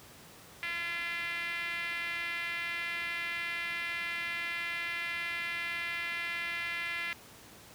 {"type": "tone with band-pass filter", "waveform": "5% pulse", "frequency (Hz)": 341.7, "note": "F4", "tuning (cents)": -38, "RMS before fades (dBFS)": -36, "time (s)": [0.63, 7.13], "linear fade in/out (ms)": 0, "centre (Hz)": 2100, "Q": 3.1, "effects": ["pink hiss -53 dBFS RMS until 7.74 s", "high-pass 80 Hz 12 dB/octave"]}